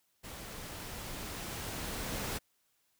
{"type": "noise with level ramp", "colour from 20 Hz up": "pink", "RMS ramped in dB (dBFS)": [-46, -37], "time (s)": [0.23, 2.39], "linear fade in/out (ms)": 20, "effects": ["white hiss -75 dBFS RMS until 2.99 s"]}